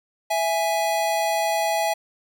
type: tone pair together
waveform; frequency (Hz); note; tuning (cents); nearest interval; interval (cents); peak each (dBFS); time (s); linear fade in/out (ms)
square; 661.9 / 830.6; E5 / G#5; +7 / 0; major third; 393; -24; 0.3-1.94; 10
effects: none